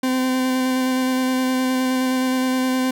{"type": "tone with vibrato", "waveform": "40% pulse", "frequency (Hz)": 257.6, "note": "C4", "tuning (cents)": -27, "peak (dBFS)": -17, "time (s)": [0.03, 2.91], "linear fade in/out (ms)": 5, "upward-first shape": "square", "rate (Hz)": 9.6, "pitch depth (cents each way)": 10, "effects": []}